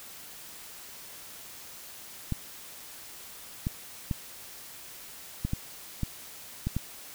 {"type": "clicks", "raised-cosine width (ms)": 5, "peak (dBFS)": -16, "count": 8, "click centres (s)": [2.323, 3.669, 4.112, 5.45, 5.534, 6.033, 6.67, 6.766], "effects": ["white hiss -46 dBFS RMS until 7.14 s"]}